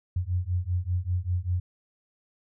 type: beating tone pair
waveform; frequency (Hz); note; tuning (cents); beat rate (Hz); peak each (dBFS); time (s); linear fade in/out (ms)
sine; 87.31 / 92.41; F2 / F#2; 0 / -2; 5.1; -28; 0.16-1.6; 5
effects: none